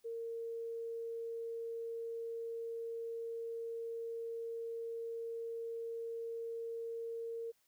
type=tone; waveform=sine; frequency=460 Hz; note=A#4; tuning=23 cents flat; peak=-39 dBFS; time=0.04-7.52 s; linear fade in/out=20 ms; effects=white hiss -75 dBFS RMS until 7.67 s